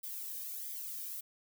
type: noise with flanger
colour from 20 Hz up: violet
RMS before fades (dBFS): -42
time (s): 0.03-1.21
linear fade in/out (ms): 10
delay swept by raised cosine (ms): 0.71 to 1.49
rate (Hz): 1.5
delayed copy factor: -0.65
effects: none